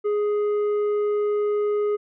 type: tone with tanh clipping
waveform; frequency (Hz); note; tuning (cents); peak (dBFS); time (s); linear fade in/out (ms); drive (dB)
sine; 415.9; G#4; +2; -21; 0.04-1.97; 20; 6
effects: none